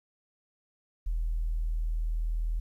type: tone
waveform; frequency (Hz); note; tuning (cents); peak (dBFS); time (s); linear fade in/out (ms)
sine; 40.2; E1; -43; -26; 1.06-2.6; 10
effects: tanh soft clip ceiling -22 dBFS + 11-bit